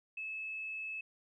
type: tone with tanh clipping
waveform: triangle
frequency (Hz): 2600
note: E7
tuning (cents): -24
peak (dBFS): -38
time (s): 0.17-1.01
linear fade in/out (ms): 5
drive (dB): 2
effects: resampled to 22050 Hz